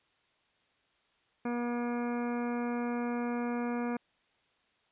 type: harmonic tone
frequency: 240 Hz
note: B3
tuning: 49 cents flat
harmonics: 1 / 2 / 3 / 4 / 5 / 6 / 7 / 9 / 10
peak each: -32 / -38 / -42 / -44 / -46 / -48 / -49 / -51 / -52 dBFS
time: 1.45-3.97 s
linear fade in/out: 5 ms
effects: white hiss -71 dBFS RMS until 4.91 s + resampled to 8000 Hz